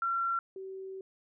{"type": "tone pair in turn", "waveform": "sine", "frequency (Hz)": [1364, 382.3], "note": ["F6", "G4"], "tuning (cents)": [-41, -43], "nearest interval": "octave + minor seventh", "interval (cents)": 2202, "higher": "first", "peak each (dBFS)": [-28, -39], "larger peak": "first", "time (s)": [[0.02, 0.39], [0.56, 1.01]], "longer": "second", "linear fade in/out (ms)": 2, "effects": []}